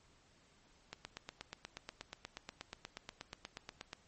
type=click train; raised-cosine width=0.2 ms; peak=-26 dBFS; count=26; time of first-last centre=0.93-3.931 s; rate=8.33 Hz; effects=pink hiss -68 dBFS RMS until 4.07 s + MP3 32 kbps